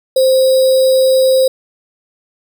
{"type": "tone with sample-and-hold", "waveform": "sine", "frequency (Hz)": 523.3, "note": "C5", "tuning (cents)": 0, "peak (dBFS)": -7, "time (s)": [0.16, 1.48], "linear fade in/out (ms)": 5, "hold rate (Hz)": 4410, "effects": []}